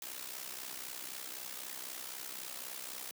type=noise with amplitude modulation; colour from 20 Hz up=white; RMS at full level=-41 dBFS; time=0.02-3.11 s; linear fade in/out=2 ms; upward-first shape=sine; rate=63.9 Hz; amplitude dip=70%; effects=high-pass 200 Hz 12 dB/octave